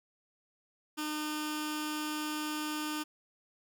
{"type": "tone with notch filter", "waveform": "15% pulse", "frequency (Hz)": 304, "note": "D#4", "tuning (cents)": -40, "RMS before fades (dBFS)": -36, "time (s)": [0.97, 3.04], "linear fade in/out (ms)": 20, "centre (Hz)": 650, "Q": 0.74, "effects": []}